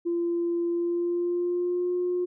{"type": "tone with pitch glide", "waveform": "sine", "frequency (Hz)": [342.8, 357.6], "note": ["F4", "F4"], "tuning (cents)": [-32, 41], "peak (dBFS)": -23, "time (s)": [0.05, 2.26], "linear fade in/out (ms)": 20, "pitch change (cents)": 73, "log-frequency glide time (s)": [0.69, 1.93], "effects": ["tanh soft clip ceiling -19 dBFS"]}